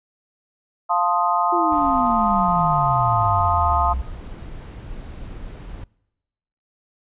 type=chord; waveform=sine; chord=F dominant seventh; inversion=none; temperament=equal; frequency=698.5 / 880 / 1046.5 / 1244.5 Hz; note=F5 / A5 / C6 / Eb6; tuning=0 / 0 / 0 / 0 cents; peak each=-22 dBFS; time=0.89-3.94 s; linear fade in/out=20 ms
type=exponential sweep; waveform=sine; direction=down; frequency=354.4 to 61.74 Hz; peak=-22 dBFS; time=1.52-4.02 s; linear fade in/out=10 ms
type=noise; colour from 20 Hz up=brown; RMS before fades=-34 dBFS; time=1.72-5.84 s; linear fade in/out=2 ms
effects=noise-tail reverb RT60 1.0 s tail -25 dB re dry + resampled to 8000 Hz